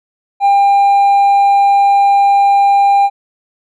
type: tone with hard clipping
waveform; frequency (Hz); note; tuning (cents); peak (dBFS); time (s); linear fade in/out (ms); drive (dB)
sine; 799; G5; +33; -7; 0.4-3.1; 50; 2
effects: none